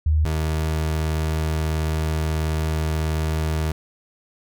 sine / 30% pulse tone pair in turn, 77.2 / 78.5 Hz, D#2 / D#2, -13 / +16 cents, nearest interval unison, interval 29 cents, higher second, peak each -15 / -18 dBFS, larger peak first, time 0.06-0.25 / 0.25-3.72 s, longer second, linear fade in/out 5 ms, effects none

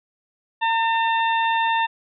harmonic tone with a mistuned harmonic, 902 Hz, A5, 43 cents sharp, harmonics 1 / 2 / 3 / 4, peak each -19 / -25 / -29 / -31 dBFS, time 0.61-1.87 s, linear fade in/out 20 ms, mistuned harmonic 1, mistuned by +20 cents, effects none

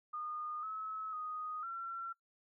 sine tone with pitch steps, 1224 / 1291 / 1245 / 1357 Hz, D#6 / E6 / D#6 / E6, -29 / -37 / +1 / +50 cents, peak -39 dBFS, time 0.13-2.13 s, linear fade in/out 10 ms, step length 500 ms, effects noise-tail reverb RT60 0.1 s tail -19 dB re dry

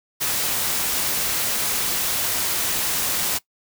white noise, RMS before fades -23 dBFS, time 0.2-3.39 s, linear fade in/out 20 ms, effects noise-tail reverb RT60 0.1 s tail -20 dB re dry

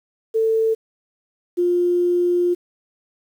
sine tone pair in turn, 445.7 / 352.8 Hz, A4 / F4, +22 / +18 cents, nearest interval major third, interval 404 cents, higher first, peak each -15 dBFS, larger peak neither, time 0.34-0.75 / 1.57-2.55 s, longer second, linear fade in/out 20 ms, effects 8-bit

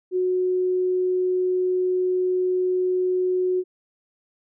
sine tone, 366.7 Hz, F#4, 15 cents flat, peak -19 dBFS, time 0.11-3.64 s, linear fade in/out 50 ms, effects none

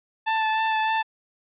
sawtooth tone with vibrato, 880 Hz, A5, in tune, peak -17 dBFS, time 0.26-1.03 s, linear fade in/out 20 ms, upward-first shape sine, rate 3.3 Hz, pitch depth 15 cents each way, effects resampled to 8000 Hz

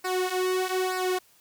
sawtooth tone with flanger, 370 Hz, F#4, in tune, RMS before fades -27 dBFS, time 0.04-1.19 s, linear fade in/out 10 ms, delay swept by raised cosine 0.3 to 4.2 ms, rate 1.1 Hz, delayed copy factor -0.8, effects white hiss -60 dBFS RMS until 1.4 s

